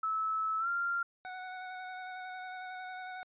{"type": "tone with pitch glide", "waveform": "sine", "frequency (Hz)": [1303, 1388.5], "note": ["E6", "F6"], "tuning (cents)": [-20, -10], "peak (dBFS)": -30, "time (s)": [0.03, 1.03], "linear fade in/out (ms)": 5, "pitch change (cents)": 110, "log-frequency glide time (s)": [0.59, 0.68]}
{"type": "tone with vibrato", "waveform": "25% pulse", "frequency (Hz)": 740, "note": "F#5", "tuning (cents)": 0, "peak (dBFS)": -37, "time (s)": [1.25, 3.23], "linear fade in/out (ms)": 0, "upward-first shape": "square", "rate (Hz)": 11, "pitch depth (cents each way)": 11}
{"effects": ["resampled to 8000 Hz"]}